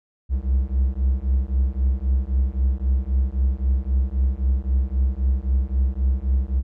triangle beating tone pair, 63.5 / 67.3 Hz, B1 / C2, +49 / +49 cents, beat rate 3.8 Hz, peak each -19 dBFS, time 0.29-6.63 s, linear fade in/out 50 ms, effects none

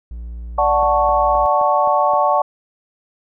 triangle tone, 58.27 Hz, A#1, in tune, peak -25 dBFS, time 0.11-1.46 s, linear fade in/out 0 ms
sine chord, D major seventh, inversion none, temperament equal, 587.3 / 740 / 880 / 1108.7 Hz, D5 / F#5 / A5 / C#6, 0 / 0 / 0 / 0 cents, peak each -18 dBFS, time 0.58-2.42 s, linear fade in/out 5 ms
click train, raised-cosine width 1 ms, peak -20 dBFS, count 6, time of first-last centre 0.83-2.135 s, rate 3.83 Hz
effects none

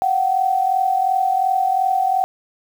sine tone pair together, 720 / 762.8 Hz, F#5 / G5, -47 / -47 cents, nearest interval minor second, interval 100 cents, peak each -21 / -16 dBFS, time 0.02-2.24 s, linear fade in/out 0 ms, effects 7-bit

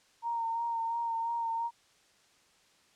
sine tone with vibrato, 923 Hz, A#5, 17 cents flat, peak -30 dBFS, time 0.22-1.71 s, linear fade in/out 50 ms, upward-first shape sine, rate 2.9 Hz, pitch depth 26 cents each way, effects white hiss -65 dBFS RMS until 2.95 s + low-pass 7000 Hz 12 dB/octave

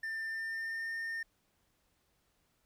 triangle tone with pitch glide, 1791 to 1819.2 Hz, A6 to A#6, +30 to -43 cents, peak -34 dBFS, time 0.03-1.23 s, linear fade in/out 5 ms, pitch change +27 cents, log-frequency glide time 0.24-0.94 s, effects pink hiss -75 dBFS RMS until 2.65 s

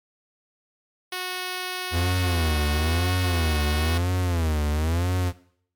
5% pulse tone, 366.5 Hz, F#4, 16 cents flat, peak -17 dBFS, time 1.12-3.98 s, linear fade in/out 5 ms
45% pulse tone with vibrato, 82.41 Hz, E2, in tune, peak -21 dBFS, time 1.91-5.33 s, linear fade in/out 50 ms, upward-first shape sine, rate 1 Hz, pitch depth 180 cents each way
effects noise-tail reverb RT60 0.6 s tail -18 dB re dry + MP3 96 kbps

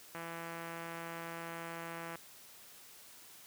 click train, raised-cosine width 0.5 ms, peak -29 dBFS, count 336, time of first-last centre 0.15-2.156 s, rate 167 Hz, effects white hiss -56 dBFS RMS until 3.46 s + high-pass 80 Hz 12 dB/octave

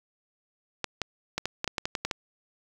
clicks, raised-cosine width 0.2 ms, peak -11 dBFS, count 11, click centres 0.843 / 1.017 / 1.38 / 1.456 / 1.644 / 1.677 / 1.782 / 1.855 / 1.952 / 2.05 / 2.112 s, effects 7-bit

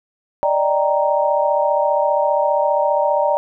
sine chord, Eb major seventh, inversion third, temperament equal, 587.3 / 622.3 / 784 / 932.3 Hz, D5 / Eb5 / G5 / Bb5, 0 / 0 / 0 / 0 cents, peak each -17 / -23 / -22 / -19 dBFS, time 0.43-3.37 s, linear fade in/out 0 ms, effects none

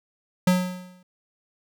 square tone with exponential decay, 181.9 Hz, F#3, 29 cents flat, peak -15 dBFS, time 0.47-1.03 s, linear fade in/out 5 ms, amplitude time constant 120 ms, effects none

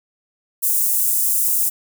white high-pass noise, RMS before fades -18 dBFS, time 0.62-1.7 s, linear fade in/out 20 ms, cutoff 8000 Hz, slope 24 dB/octave, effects none

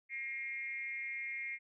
sine tone with frequency modulation, 2136 Hz, C7, 35 cents sharp, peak -38 dBFS, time 0.09-1.59 s, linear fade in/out 50 ms, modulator 245 Hz, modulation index 0.68, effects none

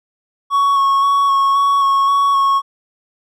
triangle tone with vibrato, 1108.7 Hz, C#6, in tune, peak -9 dBFS, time 0.5-2.62 s, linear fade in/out 50 ms, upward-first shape square, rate 1.9 Hz, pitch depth 14 cents each way, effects none

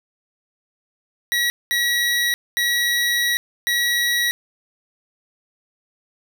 25% pulse tone bursts at uneven times, 1919 Hz, A#6, 50 cents sharp, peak -14 dBFS, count 4, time 1.32-1.5 / 1.71-2.34 / 2.57-3.37 / 3.67-4.31 s, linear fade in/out 0 ms, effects none

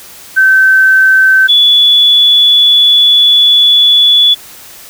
sine tone pair in turn, 1541 / 3430 Hz, G6 / A7, -30 / -45 cents, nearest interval octave + major second, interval 1385 cents, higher second, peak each -3 dBFS, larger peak neither, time 0.36-1.48 / 1.48-4.35 s, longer second, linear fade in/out 20 ms, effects white hiss -33 dBFS RMS until 4.89 s

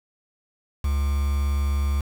triangle tone with quantisation, 70.5 Hz, C#2, 30 cents sharp, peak -18 dBFS, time 0.84-2.01 s, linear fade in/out 5 ms, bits 6, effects none

